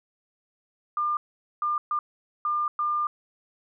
sine tone bursts at uneven times, 1200 Hz, D6, 37 cents sharp, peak -23 dBFS, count 5, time 0.97-1.17 / 1.62-1.78 / 1.91-1.99 / 2.45-2.68 / 2.79-3.07 s, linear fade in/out 2 ms, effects none

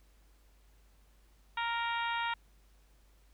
harmonic tone, 466.2 Hz, A#4, in tune, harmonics 2 / 3 / 4 / 5 / 6 / 7 / 8, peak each -34 / -38 / -40 / -42 / -44 / -45 / -46 dBFS, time 1.57-2.34 s, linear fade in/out 5 ms, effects added 50 Hz sine -61 dBFS peak until 3.33 s + pink hiss -70 dBFS RMS until 3.33 s

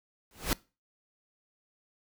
pink noise with exponential growth, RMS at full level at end -25 dBFS, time 0.31-0.53 s, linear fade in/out 1 ms, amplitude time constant 47 ms, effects noise-tail reverb RT60 0.3 s tail -22 dB re dry

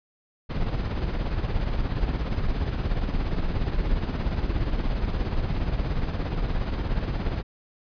brown noise with tremolo, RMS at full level -23 dBFS, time 0.49-7.43 s, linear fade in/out 20 ms, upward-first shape triangle, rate 17 Hz, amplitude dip 60%, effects resampled to 11025 Hz

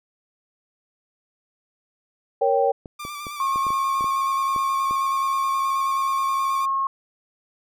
sine chord, G diminished, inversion first, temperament equal, 466.2 / 554.4 / 784 Hz, Bb4 / Db5 / G5, 0 / 0 / 0 cents, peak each -21 dBFS, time 2.41-2.72 s, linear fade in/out 10 ms
clicks, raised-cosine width 2 ms, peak -23 dBFS, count 10, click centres 2.858 / 3.051 / 3.268 / 3.559 / 3.667 / 3.705 / 4.009 / 4.043 / 4.562 / 4.91 s
sawtooth tone with vibrato, 1174.7 Hz, D6, in tune, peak -28 dBFS, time 2.99-6.66 s, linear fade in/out 10 ms, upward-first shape square, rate 9.4 Hz, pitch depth 28 cents each way
sine tone, 1084 Hz, C#6, 39 cents flat, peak -20 dBFS, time 3.4-6.87 s, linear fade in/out 2 ms
effects none

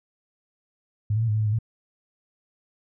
sine tone with pitch steps, 105 / 111.1 / 115.2 / 105.9 / 108.9 / 107.8 / 105 / 113.1 Hz, G#2 / A2 / A#2 / G#2 / A2 / A2 / G#2 / A2, +19 / +17 / -20 / +34 / -17 / -35 / +19 / +48 cents, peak -20 dBFS, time 1.1-1.588 s, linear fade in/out 5 ms, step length 61 ms, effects none

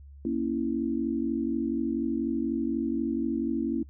sine chord, A# diminished, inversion none, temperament equal, 233.1 / 277.2 / 329.6 Hz, A#3 / C#4 / E4, 0 / 0 / 0 cents, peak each -30 dBFS, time 0.25-3.83 s, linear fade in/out 2 ms, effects noise-tail reverb RT60 0.1 s tail -23 dB re dry + added 70 Hz sine -45 dBFS peak until 3.89 s

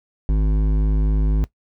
sine tone with hard clipping, 52 Hz, G#1, 3 cents sharp, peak -17 dBFS, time 0.29-1.44 s, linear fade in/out 0 ms, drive 12 dB, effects noise-tail reverb RT60 0.1 s tail -18 dB re dry

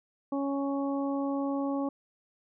harmonic tone, 277.8 Hz, C#4, 4 cents sharp, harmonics 1 / 2 / 3 / 4, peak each -29 / -35 / -39 / -41 dBFS, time 0.32-1.89 s, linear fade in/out 5 ms, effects none

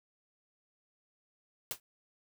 white noise with exponential decay, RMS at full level -32 dBFS, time 1.71-1.8 s, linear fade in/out 1 ms, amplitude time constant 18 ms, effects none

